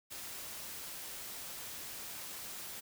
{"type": "noise", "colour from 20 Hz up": "white", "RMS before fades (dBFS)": -45, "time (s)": [0.1, 2.81], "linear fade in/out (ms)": 20, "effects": []}